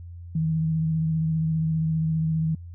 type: tone with vibrato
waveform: sine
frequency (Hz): 159.7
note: D#3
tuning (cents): +45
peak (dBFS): -21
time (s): 0.35-2.55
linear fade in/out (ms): 5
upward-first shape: sine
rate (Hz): 15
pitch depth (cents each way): 23
effects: added 86 Hz sine -37 dBFS peak until 2.74 s